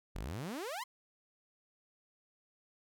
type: exponential sweep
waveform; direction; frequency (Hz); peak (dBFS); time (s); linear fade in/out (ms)
sawtooth; up; 38.74 to 1085; -35; 0.15-0.84; 10
effects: none